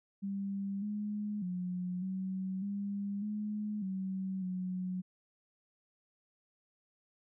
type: tone with pitch steps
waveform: sine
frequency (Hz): 197.5 / 208.5 / 180.5 / 188.8 / 200.8 / 210.4 / 189.9 / 183.8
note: G3 / G#3 / F#3 / F#3 / G3 / G#3 / F#3 / F#3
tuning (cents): +13 / +7 / -43 / +35 / +42 / +23 / +45 / -11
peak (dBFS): -34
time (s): 0.22-5.02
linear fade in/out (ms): 20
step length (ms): 600
effects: none